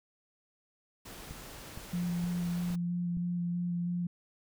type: noise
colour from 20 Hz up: pink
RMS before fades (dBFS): -47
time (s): 1.05-2.76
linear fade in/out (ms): 10
type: click train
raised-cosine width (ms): 5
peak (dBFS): -30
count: 5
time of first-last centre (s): 1.31-3.17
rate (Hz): 2.15
type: tone with vibrato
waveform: sine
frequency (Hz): 174.61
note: F3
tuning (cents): 0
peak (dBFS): -30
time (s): 1.93-4.07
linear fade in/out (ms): 5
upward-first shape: square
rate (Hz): 3.1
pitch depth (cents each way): 10
effects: none